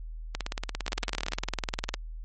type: two click trains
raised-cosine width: 0.2 ms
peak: -14 / -11 dBFS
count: 18 / 22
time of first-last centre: 0.35-1.321 / 0.88-1.941 s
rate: 17.5 / 19.8 Hz
effects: added 40 Hz sine -36 dBFS peak until 2.24 s + MP3 32 kbps